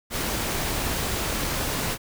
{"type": "noise", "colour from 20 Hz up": "pink", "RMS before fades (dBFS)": -27, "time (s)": [0.1, 1.98], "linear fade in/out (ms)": 50, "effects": []}